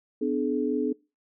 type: tone cluster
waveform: sine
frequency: 253.3 / 298.4 / 426.8 Hz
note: B3 / D4 / G#4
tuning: +44 / +28 / +47 cents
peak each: -28 dBFS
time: 0.21-0.93 s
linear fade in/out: 10 ms
effects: noise-tail reverb RT60 0.3 s tail -24 dB re dry